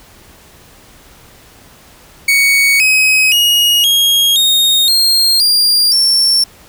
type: tone with pitch steps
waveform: 40% pulse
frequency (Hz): 2233 / 2536 / 2879 / 3269 / 3712 / 4215 / 4787 / 5435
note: C#7 / D#7 / F#7 / G#7 / A#7 / C8 / D8 / F8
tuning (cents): +12 / +32 / -48 / -28 / -8 / +12 / +32 / -48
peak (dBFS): -7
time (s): 2.28-6.44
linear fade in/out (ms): 5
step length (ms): 520
effects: pink hiss -42 dBFS RMS until 6.68 s